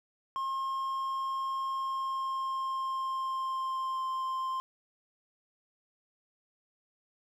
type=tone with pitch glide; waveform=triangle; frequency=1070 to 1048.6 Hz; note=C6 to C6; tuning=+38 to +3 cents; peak=-29 dBFS; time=0.36-4.6 s; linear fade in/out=0 ms; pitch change=-35 cents; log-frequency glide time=1.71-4.22 s; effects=none